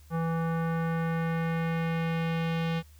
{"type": "tone with low-pass filter sweep", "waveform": "square", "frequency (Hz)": 164.81, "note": "E3", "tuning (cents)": 0, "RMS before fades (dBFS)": -29, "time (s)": [0.1, 2.83], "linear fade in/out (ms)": 50, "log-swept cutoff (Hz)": [1200, 3200], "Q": 1.7, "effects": ["added 75 Hz sine -51 dBFS peak until 2.99 s", "white hiss -62 dBFS RMS until 2.99 s"]}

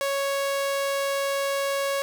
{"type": "tone", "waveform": "sawtooth", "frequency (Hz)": 554.4, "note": "C#5", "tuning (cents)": 0, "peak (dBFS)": -20, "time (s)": [0.01, 2.02], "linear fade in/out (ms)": 0, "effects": []}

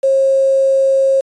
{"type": "tone with quantisation", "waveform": "sine", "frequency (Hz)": 539, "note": "C#5", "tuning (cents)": -49, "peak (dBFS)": -9, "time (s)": [0.03, 1.21], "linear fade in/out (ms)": 10, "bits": 6, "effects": ["resampled to 22050 Hz"]}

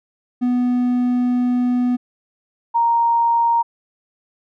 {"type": "tone pair in turn", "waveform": ["triangle", "sine"], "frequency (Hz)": [246.9, 932.2], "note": ["B3", "A#5"], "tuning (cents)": [0, 0], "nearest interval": "octave + major seventh", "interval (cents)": 2300, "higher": "second", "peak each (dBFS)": -13, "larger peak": "neither", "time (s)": [[0.41, 1.97], [2.74, 3.63]], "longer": "first", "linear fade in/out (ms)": 20, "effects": []}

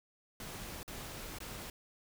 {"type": "noise with dropouts", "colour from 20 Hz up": "pink", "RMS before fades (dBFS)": -45, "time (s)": [0.4, 1.7], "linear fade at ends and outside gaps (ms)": 2, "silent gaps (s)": [[0.831, 0.878], [1.386, 1.403]], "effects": []}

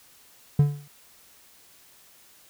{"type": "tone with exponential decay", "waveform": "triangle", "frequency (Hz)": 144.9, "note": "D3", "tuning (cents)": -23, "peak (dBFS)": -10, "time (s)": [0.59, 0.88], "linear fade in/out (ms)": 5, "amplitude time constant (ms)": 62, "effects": ["white hiss -55 dBFS RMS until 2.49 s"]}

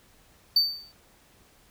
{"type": "tone with exponential decay", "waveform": "triangle", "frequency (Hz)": 4577, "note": "D8", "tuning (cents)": -45, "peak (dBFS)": -14, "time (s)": [0.56, 0.92], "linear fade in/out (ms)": 5, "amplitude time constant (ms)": 78, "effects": ["pink hiss -59 dBFS RMS until 1.7 s"]}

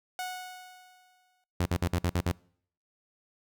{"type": "tone with exponential decay", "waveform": "sawtooth", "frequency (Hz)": 735, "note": "F#5", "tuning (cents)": -12, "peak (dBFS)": -28, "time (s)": [0.19, 1.44], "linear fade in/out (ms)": 1, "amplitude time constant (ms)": 270}
{"type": "tone bursts", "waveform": "sawtooth", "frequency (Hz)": 88, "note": "F2", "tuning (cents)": 14, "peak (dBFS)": -21, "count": 7, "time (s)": [1.6, 2.317], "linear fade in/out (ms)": 5, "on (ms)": 57, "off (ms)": 53}
{"effects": ["noise-tail reverb RT60 0.6 s tail -25 dB re dry"]}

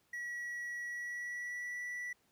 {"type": "tone with pitch glide", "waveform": "triangle", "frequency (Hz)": [1928, 1958.3], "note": ["B6", "B6"], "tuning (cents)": [-42, -15], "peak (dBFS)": -37, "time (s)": [0.13, 2.13], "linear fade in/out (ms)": 5, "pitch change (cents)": 27, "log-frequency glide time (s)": [0.86, 1.81], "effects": ["pink hiss -73 dBFS RMS until 2.31 s", "high-pass 100 Hz 12 dB/octave"]}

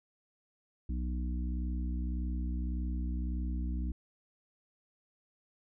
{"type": "harmonic tone", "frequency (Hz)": 61.74, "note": "B1", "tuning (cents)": 0, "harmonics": [1, 3, 4, 5], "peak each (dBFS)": [-32, -42, -44, -46], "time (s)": [0.89, 3.92], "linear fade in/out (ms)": 5, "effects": []}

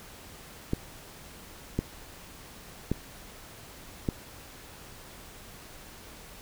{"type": "clicks", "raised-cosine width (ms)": 3, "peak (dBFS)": -13, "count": 4, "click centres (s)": [0.734, 1.79, 2.916, 4.088], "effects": ["pink hiss -48 dBFS RMS until 6.41 s"]}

